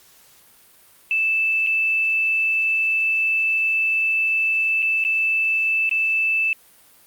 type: tone with dropouts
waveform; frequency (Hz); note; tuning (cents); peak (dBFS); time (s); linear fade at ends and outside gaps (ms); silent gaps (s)
sine; 2637; E7; 0; -17; 1.11-6.53; 1; 1.665-1.67 / 4.822-4.826 / 5.04-5.049 / 5.893-5.912
effects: white hiss -52 dBFS RMS until 7.06 s + Opus 48 kbps